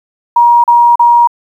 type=tone bursts; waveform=sine; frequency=950 Hz; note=A#5; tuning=33 cents sharp; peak=-3 dBFS; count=3; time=0.36-1.274 s; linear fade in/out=5 ms; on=280 ms; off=37 ms; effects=7-bit